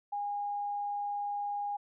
sine tone, 817 Hz, G#5, 29 cents flat, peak -32 dBFS, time 0.12-1.77 s, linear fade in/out 10 ms, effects none

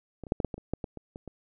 clicks, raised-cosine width 2 ms, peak -26 / -30 / -11 / -15 / -13 / -21 / -30 / -15 / -20 / -27 / -27 / -27 dBFS, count 12, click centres 0.237 / 0.268 / 0.321 / 0.402 / 0.447 / 0.542 / 0.58 / 0.736 / 0.842 / 0.973 / 1.159 / 1.277 s, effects none

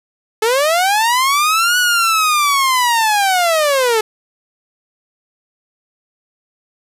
sawtooth linear two-way sweep, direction up then down, 424.6 to 1480 to 424.6 Hz, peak -8 dBFS, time 0.42-4.01 s, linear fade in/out 5 ms, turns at 1.78 s, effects resampled to 32000 Hz + 8-bit

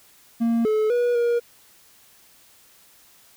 triangle tone with pitch steps, 231.4 / 431.4 / 483.9 / 474.4 Hz, A#3 / A4 / B4 / A#4, -13 / -34 / -35 / +30 cents, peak -16 dBFS, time 0.4-1.4 s, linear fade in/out 20 ms, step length 250 ms, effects white hiss -54 dBFS RMS until 3.36 s

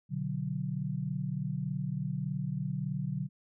sine chord, B minor, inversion none, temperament equal, 123.47 / 146.83 / 185 Hz, B2 / D3 / F#3, 0 / 0 / 0 cents, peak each -38 / -34 / -36 dBFS, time 0.09-3.29 s, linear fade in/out 50 ms, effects none

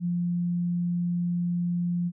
sine tone, 174.61 Hz, F3, in tune, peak -24 dBFS, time 0-2.12 s, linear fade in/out 50 ms, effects none

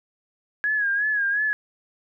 sine tone with vibrato, 1661.2 Hz, G#6, in tune, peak -20 dBFS, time 0.64-1.53 s, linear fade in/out 0 ms, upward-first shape sine, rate 2.8 Hz, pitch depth 69 cents each way, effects none

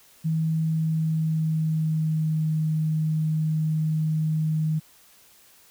sine tone with pitch glide, 160 to 156.53 Hz, D#3 to D#3, +49 to +11 cents, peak -21 dBFS, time 0.24-4.8 s, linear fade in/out 20 ms, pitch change -38 cents, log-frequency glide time 0.59-2.51 s, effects white hiss -55 dBFS RMS until 5.7 s

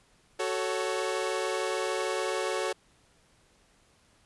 sawtooth chord, F# minor, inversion none, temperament equal with one note detuned, 373.2 / 440 / 554.4 Hz, F#4 / A4 / C#5, +15 / 0 / 0 cents, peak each -29 dBFS, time 0.39-2.73 s, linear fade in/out 10 ms, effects pink hiss -64 dBFS RMS until 4.25 s + resampled to 24000 Hz

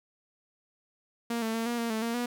sawtooth tone with pitch steps, 233.9 / 223.1 / 227.5 / 238.1 / 232.2 / 220 / 232.1 / 242.2 Hz, A#3 / A3 / A#3 / A#3 / A#3 / A3 / A#3 / B3, +6 / +24 / -42 / +37 / -7 / 0 / -7 / -34 cents, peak -25 dBFS, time 1.3-2.26 s, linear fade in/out 5 ms, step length 120 ms, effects none

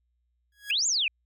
sawtooth tone with exponential growth, 1661.2 Hz, G#6, in tune, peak -29 dBFS, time 0.52-0.71 s, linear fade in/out 2 ms, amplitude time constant 40 ms
sine exponential two-way sweep, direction up then down, 2393 to 7459 to 2393 Hz, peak -23 dBFS, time 0.7-1.08 s, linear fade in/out 2 ms, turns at 0.87 s
effects added 60 Hz sine -70 dBFS peak until 1.25 s

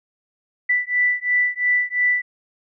sine beating tone pair, 1975.5 / 1978.4 Hz, B6 / B6, 0 / +3 cents, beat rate 2.9 Hz, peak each -20 dBFS, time 0.69-2.22 s, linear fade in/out 10 ms, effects none

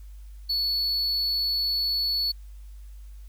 triangle tone, 4422 Hz, C#8, 5 cents flat, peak -22 dBFS, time 0.49-2.32 s, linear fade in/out 10 ms, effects added 50 Hz sine -40 dBFS peak until 3.28 s + white hiss -63 dBFS RMS until 3.28 s

